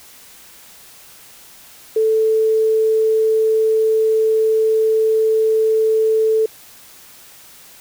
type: tone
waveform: sine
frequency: 440 Hz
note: A4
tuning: in tune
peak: -12 dBFS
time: 1.96-6.46 s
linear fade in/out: 5 ms
effects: white hiss -43 dBFS RMS until 7.8 s

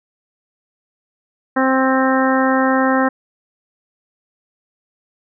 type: harmonic tone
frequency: 263 Hz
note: C4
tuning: 9 cents sharp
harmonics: 1 / 2 / 3 / 4 / 5 / 6 / 7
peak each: -16 / -19 / -21 / -22 / -23 / -24 / -24 dBFS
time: 1.56-3.09 s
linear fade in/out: 10 ms
effects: none

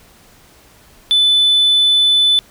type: tone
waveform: sine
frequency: 3500 Hz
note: A7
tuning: 10 cents flat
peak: -7 dBFS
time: 1.11-2.39 s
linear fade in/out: 0 ms
effects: tanh soft clip ceiling -7 dBFS + pink hiss -47 dBFS RMS until 2.5 s

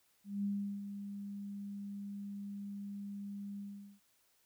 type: tone with ADSR envelope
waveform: sine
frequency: 201.2 Hz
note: G3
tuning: 45 cents sharp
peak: -32 dBFS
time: 0.24-4 s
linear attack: 200 ms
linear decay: 370 ms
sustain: -9 dB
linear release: 410 ms
effects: white hiss -73 dBFS RMS until 4.45 s

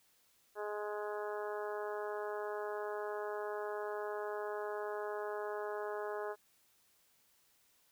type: harmonic tone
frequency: 209 Hz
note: G#3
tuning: 11 cents sharp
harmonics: 2 / 3 / 4 / 5 / 6 / 7 / 8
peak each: -40 / -44 / -46 / -48 / -50 / -51 / -52 dBFS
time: 0.55-6.36 s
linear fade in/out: 50 ms
effects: white hiss -71 dBFS RMS until 7.91 s

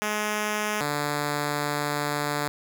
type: tone pair in turn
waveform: 5% pulse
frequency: 211.2 / 146.58 Hz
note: G#3 / D3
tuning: +29 / -3 cents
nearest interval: tritone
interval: 632 cents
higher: first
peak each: -14 dBFS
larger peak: neither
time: 0.02-0.81 / 0.81-2.48 s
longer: second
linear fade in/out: 0 ms
effects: none

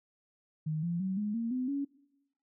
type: tone with pitch steps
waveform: sine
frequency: 155.56 / 171.61 / 189.32 / 208.9 / 230.4 / 254.2 / 280.4 Hz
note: D#3 / F3 / F#3 / G#3 / A#3 / C4 / C#4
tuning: 0 / -30 / +40 / +10 / -20 / -50 / +20 cents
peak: -30 dBFS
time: 0.66-1.85 s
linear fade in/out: 10 ms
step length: 170 ms
effects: noise-tail reverb RT60 0.9 s tail -22 dB re dry

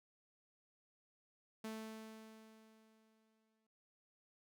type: tone with exponential decay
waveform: sawtooth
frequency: 220 Hz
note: A3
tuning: in tune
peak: -39 dBFS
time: 1.64-3.67 s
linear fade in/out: 5 ms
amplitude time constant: 440 ms
effects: none

